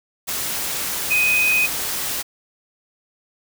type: tone in noise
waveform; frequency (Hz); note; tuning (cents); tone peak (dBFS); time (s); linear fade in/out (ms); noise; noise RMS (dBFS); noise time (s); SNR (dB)
sine; 2503; D#7; +10; -15; 1.1-1.67; 20; white; -25; 0.27-2.23; +7
effects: none